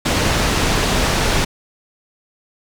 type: low-pass noise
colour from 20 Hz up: pink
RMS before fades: -17 dBFS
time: 0.05-1.45 s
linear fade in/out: 10 ms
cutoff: 6900 Hz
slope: 12 dB/octave
effects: none